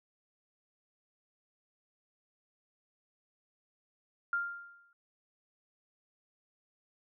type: tone with exponential decay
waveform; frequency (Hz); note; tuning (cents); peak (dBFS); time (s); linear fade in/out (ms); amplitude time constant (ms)
sine; 1396.9; F6; 0; -27; 4.33-4.93; 2; 130
effects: none